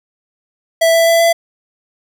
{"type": "tone with pitch steps", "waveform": "square", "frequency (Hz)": [659.3, 663.5, 667.7, 672], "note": ["E5", "E5", "E5", "E5"], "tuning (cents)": [0, 11, 22, 33], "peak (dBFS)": -9, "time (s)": [0.81, 1.33], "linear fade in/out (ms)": 10, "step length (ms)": 130, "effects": []}